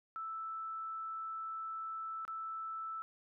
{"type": "tone with dropouts", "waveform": "sine", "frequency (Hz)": 1318.5, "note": "E6", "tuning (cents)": 0, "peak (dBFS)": -39, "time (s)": [0.16, 3.02], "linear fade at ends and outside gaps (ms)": 0, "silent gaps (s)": [2.251, 2.279], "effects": []}